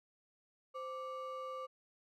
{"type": "ring-modulated tone", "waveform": "triangle", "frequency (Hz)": 846, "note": "G#5", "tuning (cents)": 32, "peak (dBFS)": -36, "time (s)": [0.74, 1.67], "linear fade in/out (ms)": 20, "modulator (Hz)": 326, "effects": []}